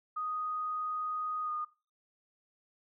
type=tone with pitch glide; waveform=sine; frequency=1244.5 to 1225.9 Hz; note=D#6 to D#6; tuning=0 to -26 cents; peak=-33 dBFS; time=0.16-1.65 s; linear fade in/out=10 ms; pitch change=-26 cents; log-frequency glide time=1.43-1.51 s; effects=noise-tail reverb RT60 0.3 s tail -17 dB re dry